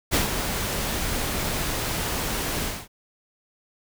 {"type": "noise with ADSR envelope", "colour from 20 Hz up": "pink", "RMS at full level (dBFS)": -20, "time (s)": [0.11, 2.88], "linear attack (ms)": 34, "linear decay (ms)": 130, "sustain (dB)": -7, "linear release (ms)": 250, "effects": []}